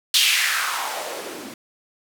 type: noise with band-pass filter sweep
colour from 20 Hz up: blue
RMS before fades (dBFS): -23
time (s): 0.14-1.54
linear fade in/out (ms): 2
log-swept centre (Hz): 3500 to 230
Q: 2.7
effects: none